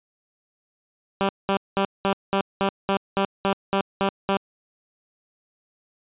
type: tone bursts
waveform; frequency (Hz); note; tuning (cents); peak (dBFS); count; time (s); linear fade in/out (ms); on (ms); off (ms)
10% pulse; 196; G3; 0; -11; 12; 1.21-4.37; 0; 80; 200
effects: resampled to 8000 Hz